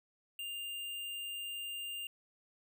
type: tone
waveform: square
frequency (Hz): 2801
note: F7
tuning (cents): +4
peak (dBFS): -40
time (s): 0.39-2.07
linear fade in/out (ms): 2
effects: none